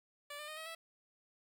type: tone with pitch steps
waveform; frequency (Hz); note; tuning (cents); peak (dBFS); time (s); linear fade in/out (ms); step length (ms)
10% pulse; 581 / 599.1 / 617.7 / 636.9 / 656.7; D5 / D5 / D#5 / D#5 / E5; -19 / +34 / -13 / +40 / -7; -36; 0.3-0.75; 5; 90
effects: 12-bit